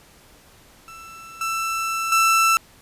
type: tone with level steps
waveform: 30% pulse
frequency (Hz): 1331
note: E6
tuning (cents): +16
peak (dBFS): -36 / -20 / -12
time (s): 0.88-2.57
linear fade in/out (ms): 0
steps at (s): 1.41 / 2.12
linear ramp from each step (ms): 2
effects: pink hiss -51 dBFS RMS until 2.81 s + resampled to 32000 Hz